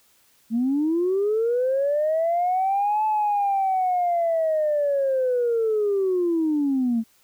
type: linear two-way sweep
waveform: sine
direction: up then down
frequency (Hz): 220 to 868 to 220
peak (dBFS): -18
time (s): 0.5-7.04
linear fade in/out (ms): 50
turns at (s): 3.05
effects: tanh soft clip ceiling -15 dBFS + white hiss -60 dBFS RMS until 7.23 s